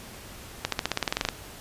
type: accelerating click train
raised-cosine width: 0.2 ms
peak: -7 dBFS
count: 13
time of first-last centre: 0.65-1.288 s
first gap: 73 ms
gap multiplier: 0.94
effects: pink hiss -44 dBFS RMS until 1.6 s + resampled to 32000 Hz